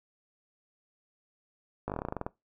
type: slowing click train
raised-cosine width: 1 ms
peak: -19 dBFS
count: 13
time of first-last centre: 1.88-2.265 s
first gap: 18 ms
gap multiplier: 1.1
effects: noise-tail reverb RT60 0.2 s tail -21 dB re dry